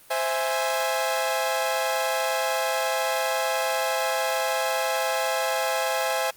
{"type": "chord", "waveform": "sawtooth", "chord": "C augmented", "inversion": "none", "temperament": "equal", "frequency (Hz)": [523.3, 659.3, 830.6], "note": ["C5", "E5", "G#5"], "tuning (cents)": [0, 0, 0], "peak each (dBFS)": -24, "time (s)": [0.1, 6.31], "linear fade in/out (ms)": 10, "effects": ["white hiss -52 dBFS RMS until 6.36 s", "Opus 32 kbps"]}